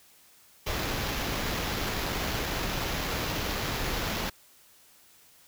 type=noise with sample-and-hold; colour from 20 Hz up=pink; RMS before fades=-31 dBFS; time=0.66-4.3 s; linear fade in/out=10 ms; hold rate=8820 Hz; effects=white hiss -58 dBFS RMS until 5.47 s